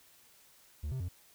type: tone with pitch steps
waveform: triangle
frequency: 74.4 / 130.9 / 88.6 Hz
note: D2 / C3 / F2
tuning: +23 / +1 / +25 cents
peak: -32 dBFS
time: 0.83-1.088 s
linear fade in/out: 10 ms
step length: 86 ms
effects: white hiss -62 dBFS RMS until 1.34 s